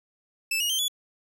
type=tone with pitch steps; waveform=sawtooth; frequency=2637 / 2876 / 3136 / 3420 Hz; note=E7 / F#7 / G7 / A7; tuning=0 / -50 / 0 / -50 cents; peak=-21 dBFS; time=0.51-0.882 s; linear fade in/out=5 ms; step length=93 ms; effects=none